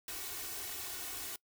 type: noise with comb filter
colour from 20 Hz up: white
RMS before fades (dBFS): -42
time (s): 0.08-1.36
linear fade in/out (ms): 2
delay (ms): 2.7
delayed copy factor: +0.85
effects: noise-tail reverb RT60 0.1 s tail -23 dB re dry